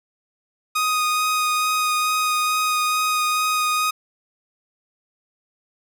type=tone with vibrato; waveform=sawtooth; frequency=1244.5 Hz; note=D#6; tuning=in tune; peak=-15 dBFS; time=0.75-3.91 s; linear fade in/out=10 ms; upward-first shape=sine; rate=2.3 Hz; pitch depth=10 cents each way; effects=none